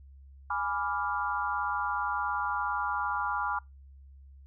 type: chord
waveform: sine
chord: G# diminished seventh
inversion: none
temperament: equal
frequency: 830.6 / 987.8 / 1174.7 / 1396.9 Hz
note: G#5 / B5 / D6 / F6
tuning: 0 / 0 / 0 / 0 cents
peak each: -34 dBFS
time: 0.5-3.59 s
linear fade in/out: 5 ms
effects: noise-tail reverb RT60 0.2 s tail -25 dB re dry + added 68 Hz sine -49 dBFS peak until 4.46 s